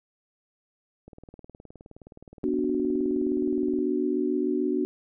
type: click train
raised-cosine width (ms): 2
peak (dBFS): -32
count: 53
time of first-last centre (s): 1.08-3.788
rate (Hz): 19.2
type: chord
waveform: sine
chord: B minor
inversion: none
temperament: equal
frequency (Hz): 246.9 / 293.7 / 370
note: B3 / D4 / F#4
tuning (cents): 0 / 0 / 0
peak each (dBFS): -29 / -27 / -27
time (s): 2.44-4.85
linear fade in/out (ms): 0
effects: none